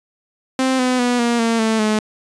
sawtooth tone with pitch steps, 261.4 / 252.9 / 244.7 / 236.8 / 229.1 / 221.7 / 214.5 Hz, C4 / B3 / B3 / A#3 / A#3 / A3 / A3, -1 / +41 / -16 / +27 / -30 / +13 / -44 cents, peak -11 dBFS, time 0.59-1.99 s, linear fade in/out 2 ms, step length 200 ms, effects resampled to 22050 Hz

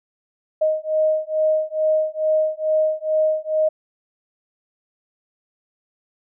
sine beating tone pair, 622.3 / 624.6 Hz, D#5 / D#5, 0 / +7 cents, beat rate 2.3 Hz, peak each -20 / -20 dBFS, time 0.61-3.69 s, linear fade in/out 10 ms, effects none

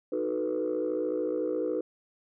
sine chord, B dominant seventh, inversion first, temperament equal, 311.1 / 370 / 440 / 493.9 Hz, D#4 / F#4 / A4 / B4, 0 / 0 / 0 / 0 cents, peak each -32 / -33 / -33 / -30 dBFS, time 0.12-1.81 s, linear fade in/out 5 ms, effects tanh soft clip ceiling -21 dBFS

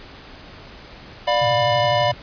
square chord, B diminished, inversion first, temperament just, 592.7 / 711.2 / 987.8 Hz, D5 / F5 / B5, +16 / +31 / 0 cents, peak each -20 / -22 / -23 dBFS, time 1.27-2.12 s, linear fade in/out 10 ms
sine tone with vibrato, 120.3 Hz, B2, 45 cents flat, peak -26 dBFS, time 1.41-2.14 s, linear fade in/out 10 ms, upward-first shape triangle, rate 12 Hz, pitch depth 250 cents each way
effects pink hiss -41 dBFS RMS until 2.22 s + resampled to 11025 Hz

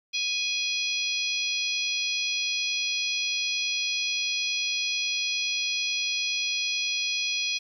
harmonic tone, 830.6 Hz, G#5, in tune, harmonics 3 / 4 / 5 / 6 / 7, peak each -29 / -31 / -33 / -35 / -36 dBFS, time 0.13-7.59 s, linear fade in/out 20 ms, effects 10-bit

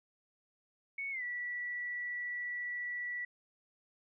sine tone with pitch glide, 2217 to 1952.4 Hz, C#7 to B6, 0 to -20 cents, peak -36 dBFS, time 0.98-3.25 s, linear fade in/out 5 ms, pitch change -220 cents, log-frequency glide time 1.11-1.23 s, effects none

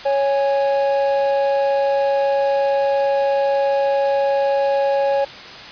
triangle tone pair together, 554.4 / 826.1 Hz, C#5 / G#5, 0 / -9 cents, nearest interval perfect fifth, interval 691 cents, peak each -14 / -20 dBFS, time 0.05-5.25 s, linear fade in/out 10 ms, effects white hiss -35 dBFS RMS until 5.71 s + resampled to 11025 Hz

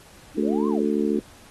sine linear two-way sweep, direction up then down, 257.8 to 1100 to 257.8 Hz, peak -32 dBFS, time 0.34-0.85 s, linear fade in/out 20 ms, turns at 0.68 s
harmonic tone, 73.42 Hz, D2, in tune, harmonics 3 / 4 / 5 / 6, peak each -24 / -25 / -26 / -27 dBFS, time 0.37-1.2 s, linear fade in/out 10 ms
effects pink hiss -50 dBFS RMS until 1.5 s + AAC 32 kbps

